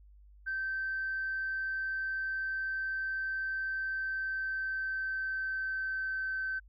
sine tone with pitch glide, 1552 to 1540.4 Hz, G6 to G6, -18 to -31 cents, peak -31 dBFS, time 0.46-6.6 s, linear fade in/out 20 ms, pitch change -13 cents, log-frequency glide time 3.81-6.43 s, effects tanh soft clip ceiling -27 dBFS + added 50 Hz sine -54 dBFS peak until 6.68 s

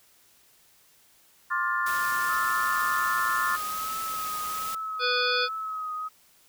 sine chord, D minor seventh, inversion third, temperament just, 1057.2 / 1174.7 / 1409.6 / 1762 Hz, C6 / D6 / F6 / A6, +18 / 0 / +16 / +2 cents, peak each -29 / -32 / -29 / -30 dBFS, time 1.5-3.57 s, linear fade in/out 20 ms
white noise, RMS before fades -37 dBFS, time 1.86-4.75 s, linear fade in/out 5 ms
sine tone with vibrato, 1275 Hz, D#6, 42 cents sharp, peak -30 dBFS, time 2.28-6.09 s, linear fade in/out 20 ms, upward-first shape triangle, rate 1.3 Hz, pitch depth 42 cents each way
harmonic tone, 493.9 Hz, B4, in tune, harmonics 1 / 3 / 5 / 7 / 9 / 10, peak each -30 / -28 / -31 / -31 / -31 / -33 dBFS, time 4.99-5.49 s, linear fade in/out 50 ms
effects white hiss -60 dBFS RMS until 6.48 s

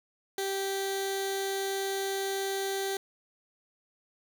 15% pulse tone with notch filter, 390.1 Hz, G4, 8 cents flat, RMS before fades -32 dBFS, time 0.38-2.97 s, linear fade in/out 2 ms, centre 1100 Hz, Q 0.88, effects none

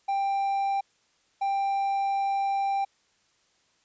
triangle tone pair in turn, 789 / 789 Hz, G5 / G5, +11 / +11 cents, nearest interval unison, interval 0 cents, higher neither, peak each -22 dBFS, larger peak neither, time 0.08-0.81 / 1.41-2.85 s, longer second, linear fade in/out 10 ms, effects white hiss -67 dBFS RMS until 3.84 s + resampled to 16000 Hz

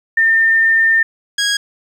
sine / 15% pulse tone pair in turn, 1807 / 1646.3 Hz, A6 / G#6, +46 / -16 cents, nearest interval major second, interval 162 cents, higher first, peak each -9 / -7 dBFS, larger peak second, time 0.17-1.03 / 1.38-1.57 s, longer first, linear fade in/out 5 ms, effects low-pass 10000 Hz 12 dB/octave + 8-bit

